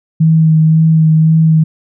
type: tone with vibrato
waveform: sine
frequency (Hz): 159.2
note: D#3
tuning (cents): +40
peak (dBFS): -5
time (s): 0.2-1.64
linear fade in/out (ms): 10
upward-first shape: sine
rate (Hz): 1.9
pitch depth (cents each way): 17
effects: none